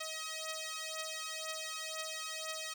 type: beating tone pair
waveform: 5% pulse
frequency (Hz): 633 / 635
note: D#5 / D#5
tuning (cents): +30 / +35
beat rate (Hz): 2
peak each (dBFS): -31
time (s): 0-2.74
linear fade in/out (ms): 10
effects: none